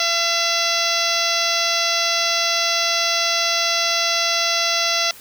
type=harmonic tone with a mistuned harmonic; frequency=675 Hz; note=E5; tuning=41 cents sharp; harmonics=1 / 2 / 3 / 4 / 5 / 6 / 7 / 8 / 9; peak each=-26 / -26 / -26 / -26 / -26 / -26 / -26 / -26 / -26 dBFS; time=0-5.11 s; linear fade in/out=2 ms; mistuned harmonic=2; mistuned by=+20 cents; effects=white hiss -42 dBFS RMS until 5.2 s